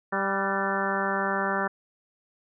harmonic tone with a mistuned harmonic, 196 Hz, G3, in tune, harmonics 1 / 2 / 3 / 4 / 5 / 6 / 7 / 8 / 9, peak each -33 / -33 / -33 / -33 / -33 / -33 / -33 / -33 / -33 dBFS, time 0.12-1.68 s, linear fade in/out 10 ms, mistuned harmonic 8, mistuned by -60 cents, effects none

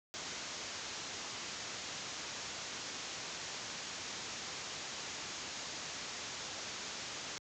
white low-pass noise, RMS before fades -44 dBFS, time 0.14-7.38 s, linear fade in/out 0 ms, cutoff 7200 Hz, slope 96 dB/octave, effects high-pass 80 Hz 12 dB/octave

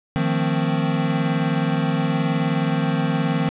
square chord, F dominant seventh, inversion third, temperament equal with one note detuned, 155.56 / 174.61 / 224.6 / 261.6 Hz, Eb3 / F3 / A3 / C4, 0 / 0 / +36 / 0 cents, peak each -23 / -25 / -28 / -26 dBFS, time 0.16-3.49 s, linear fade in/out 0 ms, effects resampled to 8000 Hz + 8-bit

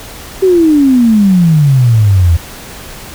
sine exponential sweep, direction down, 388.2 to 80.6 Hz, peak -4 dBFS, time 0.42-2.37 s, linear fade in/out 10 ms, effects pink hiss -29 dBFS RMS until 3.14 s

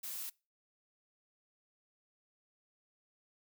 blue noise, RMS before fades -42 dBFS, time 0.03-0.3 s, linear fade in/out 10 ms, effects noise-tail reverb RT60 0.3 s tail -24 dB re dry

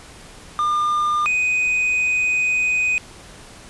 triangle tone pair in turn, 1204 / 2497 Hz, D6 / D#7, +43 / +6 cents, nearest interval octave + minor second, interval 1263 cents, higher second, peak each -15 dBFS, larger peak neither, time 0.59-1.26 / 1.26-2.98 s, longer second, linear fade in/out 0 ms, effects pink hiss -42 dBFS RMS until 3.69 s + resampled to 24000 Hz

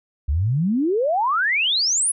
sine exponential sweep, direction up, 65.41 to 10660 Hz, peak -17 dBFS, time 0.28-2.12 s, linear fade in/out 10 ms, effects none

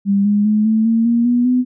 sine tone with pitch steps, 199.2 / 205.9 / 212.8 / 219.9 / 227.2 / 234.8 / 242.7 / 250.8 Hz, G3 / G#3 / G#3 / A3 / A#3 / A#3 / B3 / B3, +28 / -15 / +42 / -1 / -44 / +13 / -30 / +27 cents, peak -11 dBFS, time 0.05-1.65 s, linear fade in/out 50 ms, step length 200 ms, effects none

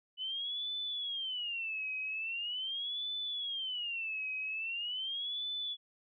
sine tone with vibrato, 2980 Hz, F#7, 12 cents sharp, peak -35 dBFS, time 0.17-5.77 s, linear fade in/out 50 ms, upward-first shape sine, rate 0.42 Hz, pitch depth 280 cents each way, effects none

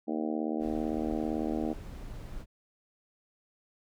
harmonic tone, 77.78 Hz, D#2, in tune, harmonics 3 / 4 / 5 / 6 / 7 / 8 / 9 / 10, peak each -34 / -33 / -40 / -40 / -43 / -42 / -43 / -45 dBFS, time 0.07-1.74 s, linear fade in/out 20 ms
brown noise, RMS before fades -42 dBFS, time 0.59-2.46 s, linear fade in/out 50 ms
effects none

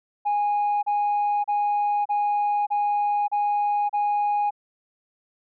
sine tone bursts, 825 Hz, G#5, 12 cents flat, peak -18 dBFS, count 7, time 0.25-4.508 s, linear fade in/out 20 ms, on 580 ms, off 33 ms, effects tanh soft clip ceiling -18 dBFS

